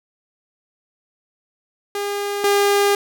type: tone pair in turn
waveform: sawtooth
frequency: 405.7 / 404.1 Hz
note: G#4 / G#4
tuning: -41 / -47 cents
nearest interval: unison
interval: 6 cents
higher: first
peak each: -18 / -10 dBFS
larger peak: second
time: 1.95-2.44 / 2.44-2.95 s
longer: second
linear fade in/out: 2 ms
effects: none